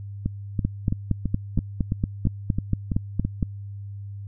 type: two click trains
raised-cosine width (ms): 5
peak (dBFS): -11 / -9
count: 10 / 13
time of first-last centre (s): 0.26-3.25 / 0.65-3.428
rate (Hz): 3.01 / 4.32
effects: added 100 Hz sine -33 dBFS peak until 4.27 s